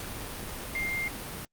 sine tone in noise, 2109 Hz, C7, 13 cents sharp, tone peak -29 dBFS, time 0.75-1.08 s, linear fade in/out 2 ms, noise pink, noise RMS -38 dBFS, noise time 0-1.45 s, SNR +6 dB, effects Opus 48 kbps

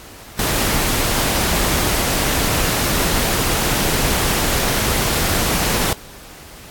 pink noise, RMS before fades -18 dBFS, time 0.39-5.93 s, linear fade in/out 2 ms, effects pink hiss -39 dBFS RMS until 6.7 s + AAC 64 kbps

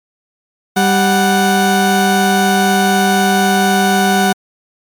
30% pulse tone pair together, 196 / 740 Hz, G3 / F#5, 0 / 0 cents, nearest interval octave + major seventh, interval 2300 cents, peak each -10 dBFS, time 0.76-4.33 s, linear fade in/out 10 ms, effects MP3 96 kbps

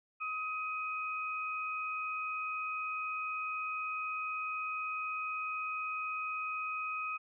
sine tone pair together, 1264 / 2510 Hz, D#6 / D#7, +27 / +15 cents, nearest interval octave, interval 1188 cents, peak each -37 / -38 dBFS, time 0.2-7.18 s, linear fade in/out 20 ms, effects none

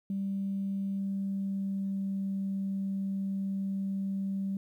sine tone with pitch glide, 196 to 194.76 Hz, G3 to G3, 0 to -11 cents, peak -29 dBFS, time 0.1-4.57 s, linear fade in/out 2 ms, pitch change -11 cents, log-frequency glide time 0.97-2.27 s, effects tanh soft clip ceiling -25 dBFS + 11-bit

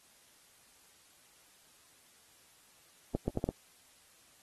accelerating click train, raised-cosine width 2 ms, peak -18 dBFS, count 5, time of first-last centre 3.15-3.49 s, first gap 130 ms, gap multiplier 0.72, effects white hiss -63 dBFS RMS until 4.42 s + AAC 32 kbps

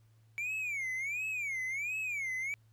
triangle tone with vibrato, 2291 Hz, D7, 44 cents flat, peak -32 dBFS, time 0.38-2.54 s, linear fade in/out 0 ms, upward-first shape sine, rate 1.4 Hz, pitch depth 210 cents each way, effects added 111 Hz sine -61 dBFS peak until 2.72 s + pink hiss -75 dBFS RMS until 2.72 s

